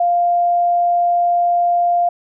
sine tone, 698.5 Hz, F5, in tune, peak -12 dBFS, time 0-2.09 s, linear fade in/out 5 ms, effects none

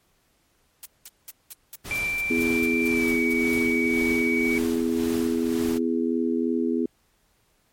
blue noise bursts, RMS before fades -37 dBFS, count 13, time 0.83-3.555 s, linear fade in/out 0 ms, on 25 ms, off 200 ms
pink noise with tremolo, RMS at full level -35 dBFS, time 1.84-5.79 s, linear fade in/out 20 ms, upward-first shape sine, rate 1.9 Hz, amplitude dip 55%
sine tone with pitch glide, 2349 to 2261 Hz, D7 to C#7, 0 to +34 cents, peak -24 dBFS, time 1.91-4.58 s, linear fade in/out 0 ms, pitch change -66 cents, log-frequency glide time 2.9-3.14 s
harmonic tone, 83 Hz, E2, 12 cents sharp, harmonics 3 / 4 / 5, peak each -24 / -26 / -28 dBFS, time 2.3-6.86 s, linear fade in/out 5 ms
effects pink hiss -66 dBFS RMS until 7.72 s + MP3 64 kbps

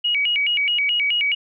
sine tone with vibrato, 2561 Hz, D#7, 49 cents sharp, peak -17 dBFS, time 0.04-1.35 s, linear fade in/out 10 ms, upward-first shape square, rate 4.7 Hz, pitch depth 210 cents each way, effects none

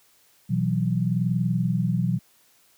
sine chord, B suspended fourth, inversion none, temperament just, 123.47 / 164.63 / 185.21 Hz, B2 / E3 / F#3, 0 / -2 / +2 cents, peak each -25 dBFS, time 0.49-2.19 s, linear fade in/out 20 ms, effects white hiss -60 dBFS RMS until 2.77 s + high-pass 60 Hz 12 dB/octave

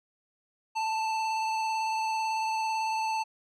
square tone with vibrato, 883 Hz, A5, 6 cents sharp, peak -28 dBFS, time 0.75-3.24 s, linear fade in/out 20 ms, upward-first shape sine, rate 18 Hz, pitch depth 15 cents each way, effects low-pass 6000 Hz 12 dB/octave

